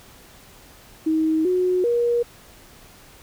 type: tone with pitch steps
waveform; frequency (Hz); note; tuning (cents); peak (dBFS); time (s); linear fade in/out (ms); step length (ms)
sine; 316.7 / 364.9 / 475.5; D#4 / F#4 / A#4; +31 / -24 / +34; -17; 1.06-2.23; 10; 390
effects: pink hiss -48 dBFS RMS until 3.22 s